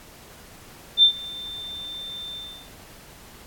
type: tone with ADSR envelope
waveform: sine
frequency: 3572 Hz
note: A7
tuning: 25 cents sharp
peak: -9 dBFS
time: 0.97-2.7 s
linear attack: 58 ms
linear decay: 91 ms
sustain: -23 dB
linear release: 350 ms
effects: pink hiss -47 dBFS RMS until 3.46 s + AAC 64 kbps